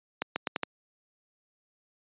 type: accelerating click train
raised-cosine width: 0.3 ms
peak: -12 dBFS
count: 5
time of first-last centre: 0.22-0.633 s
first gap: 140 ms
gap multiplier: 0.8
effects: high-pass 200 Hz 12 dB/octave + resampled to 8000 Hz

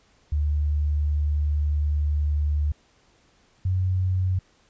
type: tone pair in turn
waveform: sine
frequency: 74.1 / 92.53 Hz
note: D2 / F#2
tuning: +16 / +1 cents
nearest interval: major third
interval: 385 cents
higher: second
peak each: -20 dBFS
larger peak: neither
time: 0.32-2.72 / 3.65-4.39 s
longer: first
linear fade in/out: 5 ms
effects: pink hiss -61 dBFS RMS until 4.69 s + resampled to 16000 Hz

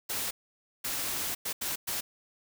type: noise bursts at uneven times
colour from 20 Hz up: white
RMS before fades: -33 dBFS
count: 5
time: 0.09-0.31 / 0.84-1.35 / 1.45-1.53 / 1.61-1.76 / 1.87-2.01 s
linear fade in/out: 10 ms
effects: none

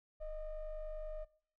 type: ring-modulated tone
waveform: triangle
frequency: 297.1 Hz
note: D4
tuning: 20 cents sharp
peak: -34 dBFS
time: 0.2-1.25 s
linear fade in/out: 20 ms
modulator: 322 Hz
effects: noise-tail reverb RT60 0.5 s tail -21 dB re dry + tanh soft clip ceiling -35 dBFS

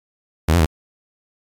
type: tone with pitch steps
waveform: sawtooth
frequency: 79 / 87.1 / 78.2 Hz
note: D#2 / F2 / D#2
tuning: +27 / -4 / +9 cents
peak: -8 dBFS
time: 0.48-0.66 s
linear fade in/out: 10 ms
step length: 60 ms
effects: MP3 96 kbps

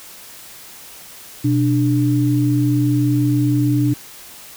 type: tone pair together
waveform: sine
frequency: 125.1 / 295.6 Hz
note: B2 / D4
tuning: +23 / +11 cents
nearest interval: octave + minor third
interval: 1488 cents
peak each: -16 dBFS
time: 1.44-3.94 s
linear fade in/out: 10 ms
effects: white hiss -39 dBFS RMS until 4.56 s

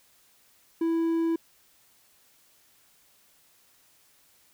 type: tone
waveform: triangle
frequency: 330 Hz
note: E4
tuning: 2 cents sharp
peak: -21 dBFS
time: 0.81-1.36 s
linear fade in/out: 5 ms
effects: white hiss -62 dBFS RMS until 4.53 s

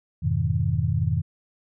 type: chord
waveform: sine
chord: F half-diminished seventh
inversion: none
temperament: just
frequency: 87.31 / 104.77 / 125.72 / 157.15 Hz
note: F2 / Ab2 / Cb3 / Eb3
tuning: 0 / +16 / +31 / +18 cents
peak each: -26 dBFS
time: 0.22-1.22 s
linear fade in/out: 20 ms
effects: none

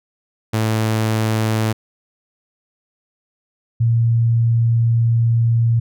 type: tone pair in turn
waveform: sawtooth / sine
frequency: 110 / 115.97 Hz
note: A2 / A#2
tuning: 0 / -9 cents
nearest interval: minor second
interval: 91 cents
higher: second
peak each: -12 dBFS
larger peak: neither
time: 0.53-1.73 / 3.8-5.8 s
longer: second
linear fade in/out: 10 ms
effects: none

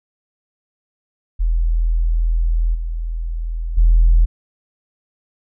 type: tone with level steps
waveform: sine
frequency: 41.2 Hz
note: E1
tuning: in tune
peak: -13 / -20 / -7 dBFS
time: 1.39-4.26 s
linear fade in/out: 20 ms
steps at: 2.74 / 3.77 s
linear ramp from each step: 10 ms
effects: tanh soft clip ceiling -4 dBFS

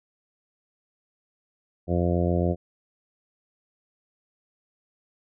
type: harmonic tone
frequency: 87.31 Hz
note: F2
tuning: in tune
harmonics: 1 / 2 / 3 / 4 / 5 / 6 / 7 / 8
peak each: -25 / -26 / -32 / -29 / -33 / -31 / -32 / -35 dBFS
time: 1.87-2.56 s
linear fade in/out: 50 ms
effects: none

